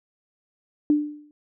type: tone with exponential decay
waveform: sine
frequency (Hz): 297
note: D4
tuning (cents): +20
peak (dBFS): -13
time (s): 0.9-1.31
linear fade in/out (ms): 1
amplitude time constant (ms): 87
effects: none